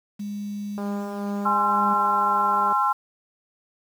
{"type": "tone with pitch glide", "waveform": "sine", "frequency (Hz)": [204.9, 203.5], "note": ["G#3", "G#3"], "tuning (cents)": [-23, -35], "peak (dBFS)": -28, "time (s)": [0.19, 1.94], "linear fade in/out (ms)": 10, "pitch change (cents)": -12, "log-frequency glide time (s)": [0.77, 1.63]}
{"type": "click train", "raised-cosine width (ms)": 1, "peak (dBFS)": -21, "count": 394, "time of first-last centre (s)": [0.78, 2.726], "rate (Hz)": 202}
{"type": "chord", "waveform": "sine", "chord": "Ab augmented", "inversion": "none", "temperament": "equal with one note detuned", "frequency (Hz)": [830.6, 1046.5, 1353.2], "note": ["Ab5", "C6", "E6"], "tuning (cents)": [0, 0, 45], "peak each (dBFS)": [-24, -22, -23], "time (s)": [1.45, 2.93], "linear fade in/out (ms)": 10}
{"effects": ["high-pass 100 Hz 12 dB/octave", "8-bit"]}